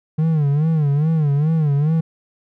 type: tone with vibrato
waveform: triangle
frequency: 151.4 Hz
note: D#3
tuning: 47 cents flat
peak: -12 dBFS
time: 0.18-2.01 s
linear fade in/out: 10 ms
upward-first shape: sine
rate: 2.4 Hz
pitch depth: 130 cents each way
effects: none